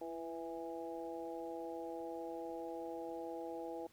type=harmonic tone with a mistuned harmonic; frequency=164.81 Hz; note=E3; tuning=in tune; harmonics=2 / 3 / 4 / 5; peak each=-46 / -46 / -49 / -49 dBFS; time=0.01-3.87 s; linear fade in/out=5 ms; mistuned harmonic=2; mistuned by=+27 cents; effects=pink hiss -68 dBFS RMS until 3.92 s